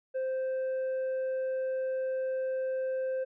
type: tone with tanh clipping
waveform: triangle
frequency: 522 Hz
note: C5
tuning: 4 cents flat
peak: -30 dBFS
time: 0.14-3.25 s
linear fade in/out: 20 ms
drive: 8 dB
effects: none